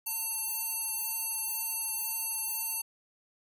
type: tone with band-pass filter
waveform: square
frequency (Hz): 899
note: A5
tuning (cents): +37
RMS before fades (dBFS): -34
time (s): 0.06-2.82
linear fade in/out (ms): 10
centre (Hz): 11000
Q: 4.4
effects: none